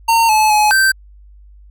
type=tone with pitch steps; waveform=square; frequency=915 / 862 / 846 / 1558 Hz; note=A#5 / A5 / G#5 / G6; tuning=-32 / -36 / +32 / -11 cents; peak=-10 dBFS; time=0.08-0.92 s; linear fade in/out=10 ms; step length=210 ms; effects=added 50 Hz sine -39 dBFS peak until 1.7 s